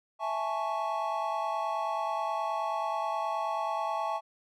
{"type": "chord", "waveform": "triangle", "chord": "A major seventh", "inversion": "second", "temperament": "equal", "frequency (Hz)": [659.3, 830.6, 880, 1108.7], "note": ["E5", "G#5", "A5", "C#6"], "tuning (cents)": [0, 0, 0, 0], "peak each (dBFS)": -33, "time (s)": [0.19, 4.21], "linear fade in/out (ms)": 50, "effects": []}